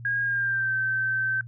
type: tone with pitch glide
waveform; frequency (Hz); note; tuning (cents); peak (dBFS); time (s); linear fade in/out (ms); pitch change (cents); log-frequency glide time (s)
sine; 1632 to 1547.5; G#6 to G6; -31 to -23; -23; 0.05-1.41; 2; -92; 0.22-0.74
effects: noise-tail reverb RT60 0.1 s tail -24 dB re dry + added 118 Hz sine -38 dBFS peak until 1.47 s